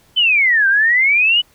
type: exponential two-way sweep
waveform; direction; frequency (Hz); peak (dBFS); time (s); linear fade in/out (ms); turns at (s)
sine; down then up; 3100 to 1545 to 2996; -10; 0.16-1.42; 20; 0.68
effects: pink hiss -53 dBFS RMS until 1.54 s